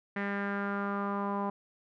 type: tone with low-pass filter sweep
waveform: sawtooth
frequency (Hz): 200.6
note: G3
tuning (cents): +40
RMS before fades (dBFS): -33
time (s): 0.16-1.5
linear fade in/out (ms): 5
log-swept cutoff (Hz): 1900 to 960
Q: 4.3
effects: none